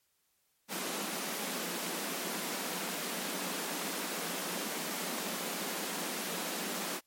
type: high-pass noise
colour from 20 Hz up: pink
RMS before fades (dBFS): -37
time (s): 0.68-7.01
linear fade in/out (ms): 50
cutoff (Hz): 170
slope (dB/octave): 96
effects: white hiss -75 dBFS RMS until 7.06 s + MP3 64 kbps